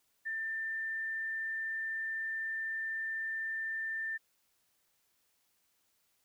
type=tone; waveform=sine; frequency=1788 Hz; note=A6; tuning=27 cents sharp; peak=-34 dBFS; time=0.25-4.18 s; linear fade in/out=20 ms; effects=white hiss -75 dBFS RMS until 6.24 s